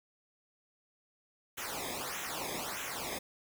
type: noise with flanger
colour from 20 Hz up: pink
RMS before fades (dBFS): -39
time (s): 1.57-3.19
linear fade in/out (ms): 10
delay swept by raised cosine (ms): 0.21 to 0.71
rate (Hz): 1.6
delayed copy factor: -0.9
effects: none